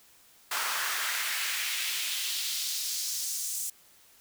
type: noise with high-pass filter sweep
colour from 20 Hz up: pink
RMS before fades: -32 dBFS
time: 0.51-3.7 s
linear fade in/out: 5 ms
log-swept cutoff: 1100 to 7800 Hz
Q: 1.6
effects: white hiss -59 dBFS RMS until 4.2 s

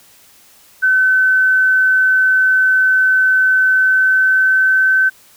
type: tone with pitch glide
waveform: sine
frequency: 1522 to 1533.5 Hz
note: F#6 to G6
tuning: +48 to -38 cents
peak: -9 dBFS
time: 0.82-5.1 s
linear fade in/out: 20 ms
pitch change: +14 cents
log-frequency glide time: 3.67-4.93 s
effects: white hiss -47 dBFS RMS until 5.36 s

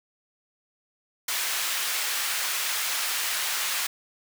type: high-pass noise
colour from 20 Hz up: pink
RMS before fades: -28 dBFS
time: 1.28-3.87 s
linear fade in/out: 5 ms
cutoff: 1500 Hz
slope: 12 dB/octave
effects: none

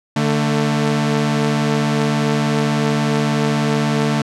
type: tone pair together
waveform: sawtooth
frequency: 147.3 / 222.7 Hz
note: D3 / A3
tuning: +6 / +21 cents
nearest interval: perfect fifth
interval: 715 cents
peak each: -14 dBFS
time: 0.16-4.22 s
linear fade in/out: 5 ms
effects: low-pass 7000 Hz 12 dB/octave

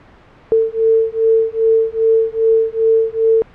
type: beating tone pair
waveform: sine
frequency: 447 / 449.5 Hz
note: A4 / A4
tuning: +27 / +37 cents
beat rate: 2.5 Hz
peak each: -14 dBFS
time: 0.52-3.42 s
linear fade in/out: 0 ms
effects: pink hiss -44 dBFS RMS until 3.54 s + low-pass 2000 Hz 12 dB/octave

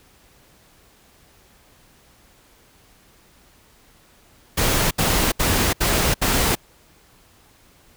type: noise bursts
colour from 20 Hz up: pink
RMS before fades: -19 dBFS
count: 5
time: 4.57-6.554 s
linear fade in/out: 10 ms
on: 340 ms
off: 71 ms
effects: pink hiss -54 dBFS RMS until 7.96 s

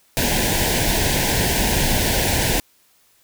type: band-stop noise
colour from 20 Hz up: pink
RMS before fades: -19 dBFS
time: 0.17-2.6 s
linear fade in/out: 0 ms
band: 1000 to 1500 Hz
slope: 96 dB/octave
effects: white hiss -58 dBFS RMS until 3.23 s

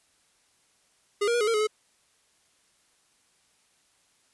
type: tone with pitch steps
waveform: square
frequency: 409.3 / 471.1 / 479.6 / 421 / 458.5 / 424.5 / 429.4 Hz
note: G#4 / A#4 / A#4 / G#4 / A#4 / G#4 / A4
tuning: -25 / +18 / +49 / +24 / -29 / +38 / -42 cents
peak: -23 dBFS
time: 1.21-1.672 s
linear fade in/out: 10 ms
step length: 66 ms
effects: white hiss -66 dBFS RMS until 4.33 s + resampled to 24000 Hz

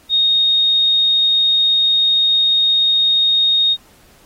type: tone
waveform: sine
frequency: 3717 Hz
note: A#7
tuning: 6 cents flat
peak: -11 dBFS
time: 0.09-3.77 s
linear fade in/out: 50 ms
effects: pink hiss -50 dBFS RMS until 4.25 s + AAC 48 kbps

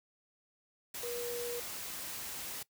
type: tone in noise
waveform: sine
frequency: 480 Hz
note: B4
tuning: 49 cents flat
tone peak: -37 dBFS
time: 1.03-1.6 s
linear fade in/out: 5 ms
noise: white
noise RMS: -42 dBFS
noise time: 0.94-2.63 s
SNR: +2 dB
effects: noise-tail reverb RT60 0.1 s tail -20 dB re dry

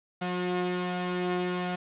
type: tone pair together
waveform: sawtooth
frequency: 179.33 / 360 Hz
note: F3 / F#4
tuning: +46 / -47 cents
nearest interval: octave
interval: 1207 cents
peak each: -27 dBFS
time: 0.21-1.76 s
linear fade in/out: 10 ms
effects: resampled to 8000 Hz + 8-bit

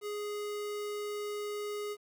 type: tone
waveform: square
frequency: 415.3 Hz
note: G#4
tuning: in tune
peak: -36 dBFS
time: 0.01-1.97 s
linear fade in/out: 50 ms
effects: 11-bit

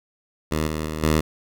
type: tone with level steps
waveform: 10% pulse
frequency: 77.78 Hz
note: D#2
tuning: in tune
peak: -13 / -17 / -19 / -9 dBFS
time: 0.51-1.21 s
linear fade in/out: 10 ms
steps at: 0.67 / 0.86 / 1.03 s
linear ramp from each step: 2 ms
effects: none

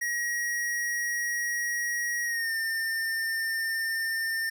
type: tone with pitch glide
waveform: square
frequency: 1900 to 1804.8 Hz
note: A#6 to A6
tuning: +33 to +44 cents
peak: -28 dBFS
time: 0.01-4.5 s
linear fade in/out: 10 ms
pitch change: -89 cents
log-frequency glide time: 2.24-2.54 s
effects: none

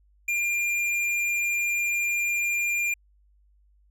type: tone with tanh clipping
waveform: sine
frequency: 2398 Hz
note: D7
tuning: 36 cents sharp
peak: -25 dBFS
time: 0.28-2.94 s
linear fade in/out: 5 ms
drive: 13 dB
effects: added 50 Hz sine -58 dBFS peak until 3.9 s

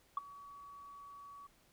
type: tone with ADSR envelope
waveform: sine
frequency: 1133 Hz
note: C#6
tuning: 37 cents sharp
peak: -29 dBFS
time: 0.17-1.47 s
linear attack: 3 ms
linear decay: 18 ms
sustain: -21 dB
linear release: 7 ms
effects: tanh soft clip ceiling -27 dBFS + pink hiss -69 dBFS RMS until 1.72 s

